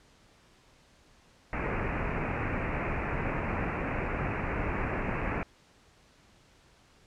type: low-pass noise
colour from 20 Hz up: pink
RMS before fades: -32 dBFS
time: 1.53-5.43 s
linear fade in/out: 0 ms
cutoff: 2600 Hz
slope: 96 dB/octave
effects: pink hiss -61 dBFS RMS until 7.06 s + low-pass 7000 Hz 12 dB/octave